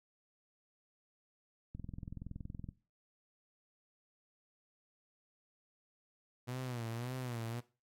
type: click train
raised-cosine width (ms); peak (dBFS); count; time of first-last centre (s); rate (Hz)
5; -32; 21; 1.75-2.689; 21.3
type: tone with vibrato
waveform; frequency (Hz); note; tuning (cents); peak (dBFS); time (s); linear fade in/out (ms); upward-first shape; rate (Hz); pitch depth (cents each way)
sawtooth; 121.3; B2; -31; -35; 6.47-7.61; 20; sine; 1.8; 110
effects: noise-tail reverb RT60 0.3 s tail -17 dB re dry + AAC 64 kbps